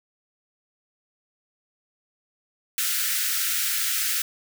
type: high-pass noise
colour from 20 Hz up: white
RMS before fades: -25 dBFS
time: 2.78-4.22 s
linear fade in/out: 2 ms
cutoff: 1300 Hz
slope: 96 dB/octave
effects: none